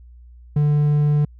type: tone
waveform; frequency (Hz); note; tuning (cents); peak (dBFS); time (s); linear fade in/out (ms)
triangle; 147.8; D3; +11; -12; 0.56-1.25; 5
effects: added 60 Hz sine -41 dBFS peak until 1.39 s